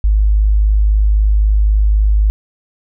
sine tone, 51.91 Hz, G#1, in tune, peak -8 dBFS, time 0.04-2.3 s, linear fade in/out 0 ms, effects none

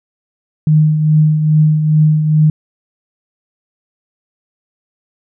sine tone with tremolo, 154 Hz, D#3, 17 cents flat, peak -5 dBFS, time 0.67-2.5 s, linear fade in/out 2 ms, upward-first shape triangle, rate 2.4 Hz, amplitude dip 55%, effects none

